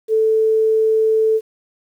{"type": "tone", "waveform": "sine", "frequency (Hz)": 440, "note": "A4", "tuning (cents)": 0, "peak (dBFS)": -12, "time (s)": [0.08, 1.41], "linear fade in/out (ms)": 50, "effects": ["8-bit"]}